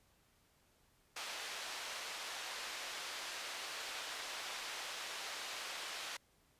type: band-pass noise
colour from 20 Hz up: white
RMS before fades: -45 dBFS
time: 1.16-6.17 s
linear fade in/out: 5 ms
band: 550 to 4400 Hz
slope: 12 dB/octave
effects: pink hiss -72 dBFS RMS until 6.59 s + resampled to 32000 Hz